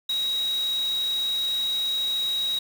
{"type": "tone in noise", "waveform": "sine", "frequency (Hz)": 3817, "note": "A#7", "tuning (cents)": 40, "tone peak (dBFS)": -23, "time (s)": [0.09, 2.59], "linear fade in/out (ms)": 5, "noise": "white", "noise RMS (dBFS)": -40, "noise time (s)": [0.09, 2.59], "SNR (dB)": 14, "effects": []}